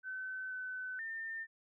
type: tone with pitch steps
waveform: sine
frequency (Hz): 1523 / 1512 / 1805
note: F#6 / F#6 / A6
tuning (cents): +50 / +37 / +44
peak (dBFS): -39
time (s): 0.03-1.47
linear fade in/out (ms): 50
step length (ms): 480
effects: none